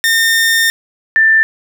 sawtooth / sine tone pair in turn, 1820 / 1778.4 Hz, A#6 / A6, -42 / +18 cents, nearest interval unison, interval 40 cents, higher first, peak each -6 dBFS, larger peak neither, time 0.04-0.7 / 1.16-1.43 s, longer first, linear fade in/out 0 ms, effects none

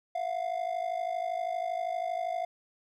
triangle ring-modulated tone, 698.5 Hz, F5, in tune, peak -25 dBFS, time 0.15-2.45 s, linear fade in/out 0 ms, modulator 26.3 Hz, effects none

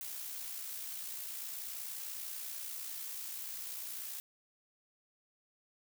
blue noise with amplitude modulation, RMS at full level -41 dBFS, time 0.01-4.2 s, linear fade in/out 0 ms, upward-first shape sine, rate 60.4 Hz, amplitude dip 40%, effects none

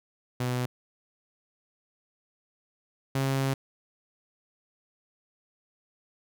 sawtooth tone pair in turn, 124.9 / 135.09 Hz, B2 / C#3, +20 / -44 cents, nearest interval minor second, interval 136 cents, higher second, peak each -23 / -21 dBFS, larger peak second, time 0.4-0.66 / 3.15-3.54 s, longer second, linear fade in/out 5 ms, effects none

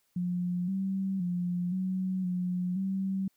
sine tone with pitch steps, 177.9 / 192.4 / 177.1 / 186.9 / 180 / 192.1 Hz, F3 / G3 / F3 / F#3 / F#3 / G3, +32 / -32 / +24 / +18 / -47 / -35 cents, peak -28 dBFS, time 0.16-3.28 s, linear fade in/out 5 ms, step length 520 ms, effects white hiss -73 dBFS RMS until 3.36 s

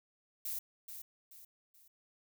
violet noise with echo, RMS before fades -39 dBFS, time 0.45-0.59 s, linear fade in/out 5 ms, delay 430 ms, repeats 3, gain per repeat -8 dB, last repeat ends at 1.88 s, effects none

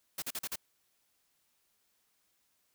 white noise bursts, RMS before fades -37 dBFS, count 5, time 0.18-0.558 s, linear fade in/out 5 ms, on 42 ms, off 42 ms, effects white hiss -75 dBFS RMS until 2.74 s

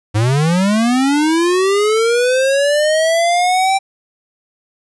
square linear sweep, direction up, 100.9 to 784 Hz, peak -12 dBFS, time 0.14-3.79 s, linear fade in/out 20 ms, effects resampled to 24000 Hz + 9-bit

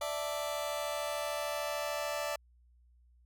sawtooth chord, D suspended second, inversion none, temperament just, 587.3 / 660.7 / 881 Hz, D5 / E5 / A5, 0 / +4 / +2 cents, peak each -32 / -35 / -38 dBFS, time 0.01-2.36 s, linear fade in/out 5 ms, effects added 60 Hz sine -61 dBFS peak until 3.25 s

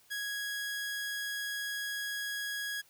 sawtooth tone, 1659 Hz, G#6, 2 cents flat, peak -31 dBFS, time 0.1-2.82 s, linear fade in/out 20 ms, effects white hiss -64 dBFS RMS until 2.89 s

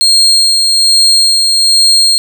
35% pulse tone with tremolo, 4225 Hz, C8, 16 cents sharp, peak -3 dBFS, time 0.01-2.18 s, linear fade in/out 0 ms, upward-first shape sine, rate 1.2 Hz, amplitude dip 30%, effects none

